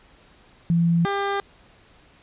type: tone pair in turn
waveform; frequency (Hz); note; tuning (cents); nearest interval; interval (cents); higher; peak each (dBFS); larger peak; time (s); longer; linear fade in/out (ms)
sine / 15% pulse; 169.1 / 399; E3 / G4; +44 / +31; octave + minor third; 1487; second; -16; neither; 0.7-1.05 / 1.05-1.4; neither; 0
effects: pink hiss -54 dBFS RMS until 2.22 s + resampled to 8000 Hz